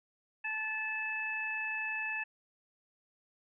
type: harmonic tone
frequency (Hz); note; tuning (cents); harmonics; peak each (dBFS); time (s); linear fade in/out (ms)
871; A5; -18; 1 / 2 / 3; -44 / -37 / -36; 0.44-2.24; 10
effects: none